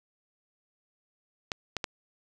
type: clicks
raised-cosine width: 0.2 ms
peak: -13 dBFS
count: 3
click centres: 1.518 / 1.767 / 1.842 s
effects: none